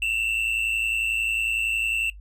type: tone pair together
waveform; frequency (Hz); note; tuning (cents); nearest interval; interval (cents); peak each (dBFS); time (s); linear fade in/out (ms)
triangle; 2668 / 2779; E7 / F7; +20 / -9; minor second; 71; -22 / -25; 0.02-2.1; 2
effects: noise-tail reverb RT60 0.1 s tail -19 dB re dry + added 50 Hz sine -40 dBFS peak until 2.2 s